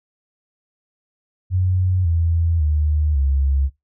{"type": "tone with pitch steps", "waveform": "sine", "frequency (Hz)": [92, 83.4, 75.6, 68.53], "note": ["F#2", "E2", "D#2", "C#2"], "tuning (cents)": [-9, 21, -49, -19], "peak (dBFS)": -15, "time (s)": [1.5, 3.7], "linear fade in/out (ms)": 50, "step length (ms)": 550, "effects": ["noise-tail reverb RT60 0.2 s tail -20 dB re dry"]}